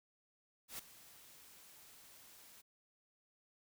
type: noise with ADSR envelope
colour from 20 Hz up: white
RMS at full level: -44 dBFS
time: 0.68-2.62 s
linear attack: 110 ms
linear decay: 6 ms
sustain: -16 dB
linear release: 18 ms
effects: none